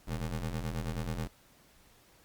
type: ring-modulated tone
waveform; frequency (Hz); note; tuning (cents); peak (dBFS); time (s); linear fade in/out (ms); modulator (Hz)
25% pulse; 82.5; E2; +2; -27; 0.07-1.28; 10; 36.6
effects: pink hiss -62 dBFS RMS until 2.24 s + Opus 48 kbps